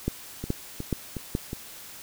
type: two click trains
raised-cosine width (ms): 3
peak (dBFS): -19 / -12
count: 4 / 4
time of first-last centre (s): 0.44-1.531 / 0.08-1.351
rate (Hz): 2.75 / 2.36
effects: white hiss -44 dBFS RMS until 2.02 s